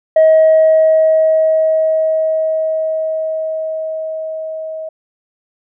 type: tone with level ramp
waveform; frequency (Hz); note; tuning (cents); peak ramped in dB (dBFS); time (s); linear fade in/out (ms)
sine; 635; D#5; +35; -3 to -22; 0.16-4.89; 5
effects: tanh soft clip ceiling -3 dBFS